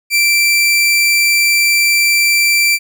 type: tone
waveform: sawtooth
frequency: 2345 Hz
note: D7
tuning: 3 cents flat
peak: -6 dBFS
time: 0.1-2.79 s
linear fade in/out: 50 ms
effects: none